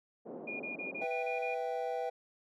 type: band-pass noise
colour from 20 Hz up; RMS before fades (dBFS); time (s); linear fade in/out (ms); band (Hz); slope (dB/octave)
white; -45; 0.25-1.05; 20; 210 to 590; 24
type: tone bursts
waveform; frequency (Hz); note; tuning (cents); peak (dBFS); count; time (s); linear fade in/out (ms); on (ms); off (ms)
sine; 2429; D#7; -42; -38; 7; 0.47-1.548; 10; 130; 28
type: chord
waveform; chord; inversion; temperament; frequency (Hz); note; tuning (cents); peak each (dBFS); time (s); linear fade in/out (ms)
triangle; E minor; second; equal with one note detuned; 493.9 / 657.4 / 784; B4 / E5 / G5; 0 / -5 / 0; -35 / -37 / -36; 1.01-2.1; 10
effects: none